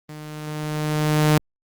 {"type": "tone with level ramp", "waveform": "sawtooth", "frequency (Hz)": 152.2, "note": "D#3", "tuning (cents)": -38, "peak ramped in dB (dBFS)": [-31, -9], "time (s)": [0.09, 1.38], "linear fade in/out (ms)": 2, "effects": ["Opus 24 kbps"]}